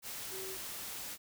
sine tone in noise, 380 Hz, F#4, 46 cents sharp, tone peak -44 dBFS, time 0.3-0.58 s, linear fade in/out 50 ms, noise white, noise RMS -43 dBFS, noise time 0.02-1.18 s, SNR -4 dB, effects none

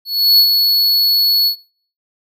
square tone with ADSR envelope, 4394 Hz, C#8, 16 cents flat, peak -6 dBFS, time 0.05-1.56 s, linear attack 340 ms, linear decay 71 ms, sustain -5 dB, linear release 92 ms, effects noise-tail reverb RT60 0.5 s tail -21 dB re dry

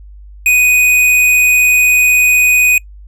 sine tone with tanh clipping, 2489 Hz, D#7, in tune, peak -8 dBFS, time 0.46-2.78 s, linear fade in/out 2 ms, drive 17 dB, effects noise-tail reverb RT60 0.1 s tail -26 dB re dry + added 50 Hz sine -32 dBFS peak until 3.07 s

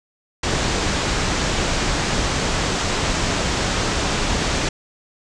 pink low-pass noise, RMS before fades -21 dBFS, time 0.43-4.69 s, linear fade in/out 5 ms, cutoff 7800 Hz, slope 48 dB/octave, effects none

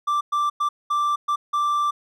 triangle tone bursts at uneven times, 1175 Hz, D6, 1 cent sharp, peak -17 dBFS, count 6, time 0.07-0.21 / 0.32-0.5 / 0.6-0.69 / 0.9-1.16 / 1.28-1.36 / 1.53-1.91 s, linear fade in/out 10 ms, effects none

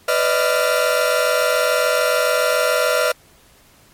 40% pulse tone cluster, 501 / 588 / 635 / 1389 Hz, B4 / D5 / D#5 / F6, +25 / +2 / +35 / -10 cents, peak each -20 dBFS, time 0.08-3.12 s, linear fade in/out 5 ms, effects pink hiss -51 dBFS RMS until 3.93 s + MP3 64 kbps

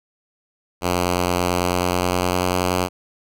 5% pulse tone with pitch glide, 89.1 to 90.66 Hz, F2 to F#2, +35 to -35 cents, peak -7 dBFS, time 0.81-2.89 s, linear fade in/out 50 ms, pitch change +30 cents, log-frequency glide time 1.57-2.54 s, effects none

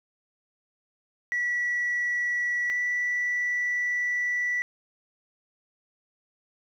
sine tone pair in turn, 1944 / 1962 Hz, B6 / B6, -28 / -12 cents, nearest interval unison, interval 16 cents, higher second, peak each -23 dBFS, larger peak neither, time 1.32-2.7 / 2.7-4.62 s, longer second, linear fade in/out 0 ms, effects tanh soft clip ceiling -21 dBFS + 10-bit

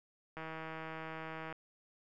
click train, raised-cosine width 0.5 ms, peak -29 dBFS, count 186, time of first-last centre 0.37-1.526 s, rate 160 Hz, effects none

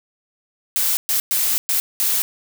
blue noise bursts at uneven times, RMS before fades -19 dBFS, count 5, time 0.76-0.97 / 1.09-1.2 / 1.31-1.58 / 1.69-1.8 / 2-2.22 s, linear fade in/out 0 ms, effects none

